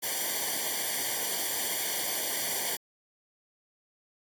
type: noise with comb filter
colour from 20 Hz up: white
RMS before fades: -31 dBFS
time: 0.02-2.77 s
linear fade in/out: 20 ms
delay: 0.76 ms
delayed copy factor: -0.95
effects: AAC 64 kbps